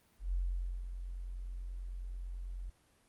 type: tone with ADSR envelope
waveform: sine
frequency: 44.61 Hz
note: F1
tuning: 38 cents sharp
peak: -30 dBFS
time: 0.19-2.7 s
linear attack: 140 ms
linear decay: 510 ms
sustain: -9 dB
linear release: 8 ms
effects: pink hiss -69 dBFS RMS until 3.08 s + Opus 32 kbps